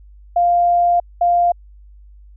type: tone pair in turn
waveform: sine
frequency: 698.5 / 698.5 Hz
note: F5 / F5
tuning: 0 / 0 cents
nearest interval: unison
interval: 0 cents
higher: neither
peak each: -11 dBFS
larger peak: neither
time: 0.36-1 / 1.21-1.52 s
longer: first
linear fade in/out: 5 ms
effects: added 50 Hz sine -40 dBFS peak until 2.36 s